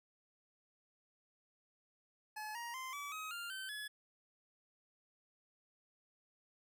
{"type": "tone with pitch steps", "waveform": "25% pulse", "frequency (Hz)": [855, 943.2, 1040.5, 1147.9, 1266.3, 1397, 1541.1, 1700.2], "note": ["A5", "A#5", "C6", "D6", "D#6", "F6", "G6", "G#6"], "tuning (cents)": [-50, 20, -10, -40, 30, 0, -30, 40], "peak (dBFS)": -39, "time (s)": [2.36, 3.88], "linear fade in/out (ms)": 10, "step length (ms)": 190, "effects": []}